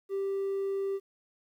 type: tone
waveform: triangle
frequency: 392 Hz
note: G4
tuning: in tune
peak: -26 dBFS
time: 0.09-1 s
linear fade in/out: 50 ms
effects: tanh soft clip ceiling -24 dBFS + 11-bit